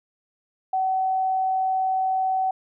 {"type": "tone", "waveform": "sine", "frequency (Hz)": 757, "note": "F#5", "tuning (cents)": 39, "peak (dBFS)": -20, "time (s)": [0.73, 2.51], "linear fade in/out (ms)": 5, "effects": []}